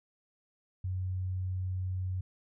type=tone; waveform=sine; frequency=92.6 Hz; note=F#2; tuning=2 cents sharp; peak=-31 dBFS; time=0.84-2.21 s; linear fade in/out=5 ms; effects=none